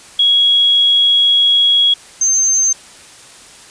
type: tone pair in turn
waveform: sine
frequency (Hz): 3322 / 6295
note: G#7 / G8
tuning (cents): 0 / +6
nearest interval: major seventh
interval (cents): 1106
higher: second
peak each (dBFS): -8 / -10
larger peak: first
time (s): 0.19-1.94 / 2.21-2.73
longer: first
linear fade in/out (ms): 5
effects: white hiss -39 dBFS RMS until 3.7 s + resampled to 22050 Hz